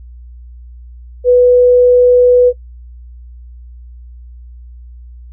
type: tone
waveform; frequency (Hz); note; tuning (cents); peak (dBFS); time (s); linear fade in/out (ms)
sine; 493.9; B4; 0; -4; 1.24-2.53; 50
effects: noise-tail reverb RT60 0.1 s tail -22 dB re dry + added 60 Hz sine -31 dBFS peak until 5.32 s